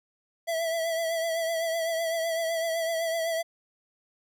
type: tone with vibrato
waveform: square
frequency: 659.3 Hz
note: E5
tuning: in tune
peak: -27 dBFS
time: 0.47-3.43 s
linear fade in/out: 20 ms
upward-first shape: triangle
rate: 7.9 Hz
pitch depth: 44 cents each way
effects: none